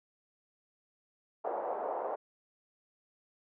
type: band-pass noise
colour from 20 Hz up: pink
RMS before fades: -36 dBFS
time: 1.44-2.16 s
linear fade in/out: 10 ms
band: 510 to 870 Hz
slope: 24 dB/octave
effects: none